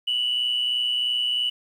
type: tone pair together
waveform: sine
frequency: 2847 / 2970 Hz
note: F7 / F#7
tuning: +33 / +6 cents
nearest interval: minor second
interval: 73 cents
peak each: -28 / -21 dBFS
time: 0.07-1.5 s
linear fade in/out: 10 ms
effects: tanh soft clip ceiling -16 dBFS + 9-bit